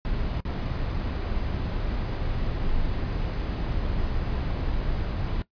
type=noise with dropouts; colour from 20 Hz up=brown; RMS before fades=-27 dBFS; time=0.05-5.42 s; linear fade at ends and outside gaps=0 ms; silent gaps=0.404-0.452 s; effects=noise-tail reverb RT60 0.1 s tail -17 dB re dry + resampled to 11025 Hz